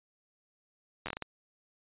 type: slowing click train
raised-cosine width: 0.3 ms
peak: -20 dBFS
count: 7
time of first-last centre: 1.06-1.223 s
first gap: 10 ms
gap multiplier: 1.4
effects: resampled to 8000 Hz